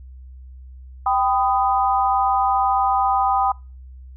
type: chord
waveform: sine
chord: G augmented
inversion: none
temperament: equal with one note detuned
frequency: 784 / 1002.1 / 1244.5 Hz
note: G5 / B5 / D#6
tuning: 0 / +25 / 0 cents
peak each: -18 / -22 / -22 dBFS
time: 1.06-3.52 s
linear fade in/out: 5 ms
effects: noise-tail reverb RT60 0.3 s tail -25 dB re dry + added 64 Hz sine -37 dBFS peak until 4.16 s